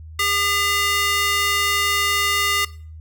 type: tone with high-pass filter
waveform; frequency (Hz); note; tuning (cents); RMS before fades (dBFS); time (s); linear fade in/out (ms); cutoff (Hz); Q
square; 403.9; G#4; -48; -20; 0.19-2.65; 5; 1700; 1.3
effects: noise-tail reverb RT60 0.4 s tail -18 dB re dry + added 79 Hz sine -35 dBFS peak until 3 s